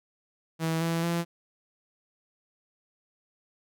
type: tone with pitch steps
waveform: sawtooth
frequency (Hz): 162.5 / 166.2 / 169.99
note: E3 / E3 / F3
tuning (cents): -24 / +15 / -46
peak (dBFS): -22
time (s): 0.59-1.25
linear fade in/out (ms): 50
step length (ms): 220
effects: none